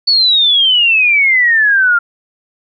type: exponential sweep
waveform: sine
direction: down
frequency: 4507 to 1383 Hz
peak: -7 dBFS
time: 0.07-1.99 s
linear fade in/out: 10 ms
effects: none